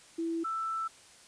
sine tone pair in turn, 331.3 / 1325.2 Hz, E4 / E6, +9 / +9 cents, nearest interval 2 octaves, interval 2400 cents, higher second, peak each -30 / -31 dBFS, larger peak first, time 0.18-0.44 / 0.44-0.88 s, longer second, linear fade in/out 10 ms, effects white hiss -56 dBFS RMS until 1.27 s + resampled to 22050 Hz

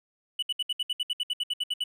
triangle tone bursts, 2960 Hz, F#7, in tune, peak -24 dBFS, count 15, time 0.39-1.839 s, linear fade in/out 5 ms, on 35 ms, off 66 ms, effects none

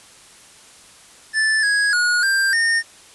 square tone with pitch steps, 1754 / 1659 / 1447 / 1585 / 1830 Hz, A6 / G#6 / F#6 / G6 / A#6, -6 / -2 / -39 / +19 / -32 cents, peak -16 dBFS, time 1.33-2.83 s, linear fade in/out 50 ms, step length 300 ms, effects white hiss -46 dBFS RMS until 3.14 s + resampled to 24000 Hz

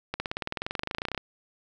accelerating click train, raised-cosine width 0.3 ms, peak -14 dBFS, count 25, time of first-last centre 0.14-1.177 s, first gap 60 ms, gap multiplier 0.97, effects none

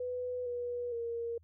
sine tone with pitch steps, 497.1 / 485.2 / 466.9 Hz, B4 / B4 / A#4, +11 / -31 / +3 cents, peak -34 dBFS, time 0-1.38 s, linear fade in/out 5 ms, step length 460 ms, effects added 82 Hz sine -60 dBFS peak until 1.43 s

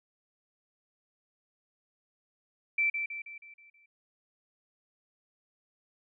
sine tone with echo, 2334 Hz, D7, 11 cents flat, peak -24 dBFS, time 2.78-2.9 s, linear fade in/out 5 ms, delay 160 ms, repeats 6, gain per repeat -6 dB, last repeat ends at 3.86 s, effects none

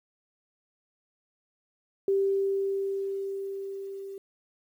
sine tone with level ramp, 392 Hz, G4, in tune, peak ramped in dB -21 to -37 dBFS, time 2.08-4.18 s, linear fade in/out 2 ms, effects 10-bit

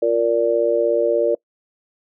sine chord, Bb major, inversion second, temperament just, 349.6 / 466.2 / 582.7 Hz, F4 / Bb4 / D5, +2 / 0 / -14 cents, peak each -22 / -18 / -18 dBFS, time 0.02-1.35 s, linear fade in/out 5 ms, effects noise-tail reverb RT60 0.1 s tail -24 dB re dry

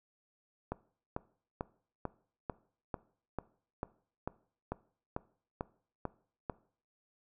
click train, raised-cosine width 1 ms, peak -21 dBFS, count 14, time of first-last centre 0.72-6.498 s, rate 2.25 Hz, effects noise-tail reverb RT60 0.5 s tail -20 dB re dry

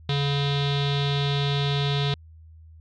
square tone with low-pass filter, 141.8 Hz, C#3, 40 cents sharp, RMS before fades -24 dBFS, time 0.09-2.14 s, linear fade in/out 2 ms, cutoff 3700 Hz, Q 7.6, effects added 80 Hz sine -45 dBFS peak until 2.8 s

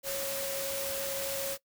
sine tone in noise, 549 Hz, C#5, 17 cents flat, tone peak -35 dBFS, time 0.03-1.58 s, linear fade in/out 50 ms, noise white, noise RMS -36 dBFS, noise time 0.03-1.58 s, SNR -2 dB, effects noise-tail reverb RT60 0.1 s tail -20 dB re dry

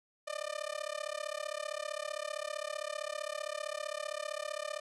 sawtooth tone with amplitude modulation, 601 Hz, D5, 40 cents sharp, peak -29 dBFS, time 0.27-4.8 s, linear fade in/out 10 ms, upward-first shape sine, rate 35.4 Hz, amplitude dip 100%, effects resampled to 24000 Hz

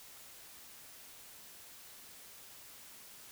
silence, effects white hiss -54 dBFS RMS until 3.31 s

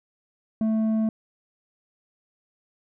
square tone with low-pass filter, 220 Hz, A3, in tune, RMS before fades -23 dBFS, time 0.61-1.09 s, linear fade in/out 2 ms, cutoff 460 Hz, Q 1.1, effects none

